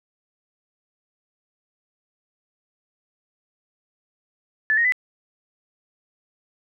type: tone with pitch steps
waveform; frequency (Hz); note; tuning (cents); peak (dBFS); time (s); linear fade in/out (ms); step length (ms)
sine; 1742 / 1867 / 2001; A6 / A#6 / B6; -18 / +2 / +22; -16; 4.7-4.922; 0; 74
effects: none